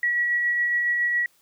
sine tone with tremolo, 1926 Hz, B6, 44 cents flat, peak -19 dBFS, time 0.03-1.26 s, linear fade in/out 2 ms, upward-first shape sine, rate 7.2 Hz, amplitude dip 25%, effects white hiss -62 dBFS RMS until 1.41 s

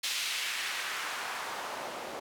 white noise with band-pass filter sweep, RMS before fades -36 dBFS, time 0.03-2.2 s, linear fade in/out 10 ms, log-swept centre 3500 to 520 Hz, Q 1.2, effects none

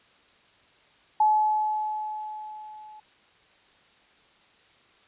sine tone with level ramp, 856 Hz, A5, 48 cents flat, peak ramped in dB -16 to -44 dBFS, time 1.2-3 s, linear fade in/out 5 ms, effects white hiss -59 dBFS RMS until 5.07 s + resampled to 8000 Hz

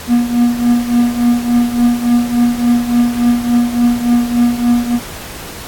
triangle tone with tremolo, 239.8 Hz, A#3, 49 cents sharp, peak -4 dBFS, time 0.07-5 s, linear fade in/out 50 ms, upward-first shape triangle, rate 3.5 Hz, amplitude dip 80%, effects pink hiss -29 dBFS RMS until 5.67 s + AAC 64 kbps

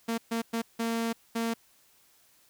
sawtooth tone bursts at uneven times, 229.2 Hz, A#3, 29 cents flat, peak -24 dBFS, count 5, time 0.08-0.18 / 0.31-0.42 / 0.53-0.62 / 0.79-1.13 / 1.35-1.54 s, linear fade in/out 10 ms, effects white hiss -63 dBFS RMS until 2.49 s

